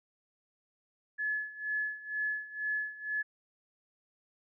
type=tone with tremolo; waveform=sine; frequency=1711 Hz; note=A6; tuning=49 cents flat; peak=-29 dBFS; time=1.18-3.23 s; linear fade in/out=20 ms; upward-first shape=sine; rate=2.1 Hz; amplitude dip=85%; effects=none